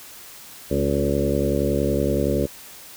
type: harmonic tone with a mistuned harmonic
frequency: 70.7 Hz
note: C#2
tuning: 35 cents sharp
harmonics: 1 / 2 / 3 / 4 / 5 / 6 / 7 / 8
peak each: -27 / -27 / -27 / -27 / -27 / -27 / -27 / -27 dBFS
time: 0.7-2.47 s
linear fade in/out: 20 ms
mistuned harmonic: 4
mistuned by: -28 cents
effects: white hiss -42 dBFS RMS until 2.96 s